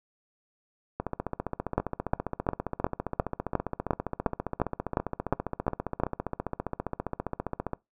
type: two click trains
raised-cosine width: 1 ms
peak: -16 / -9 dBFS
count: 102 / 13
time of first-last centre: 1-7.733 / 1.78-6.035 s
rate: 15 / 2.82 Hz
effects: noise-tail reverb RT60 0.2 s tail -23 dB re dry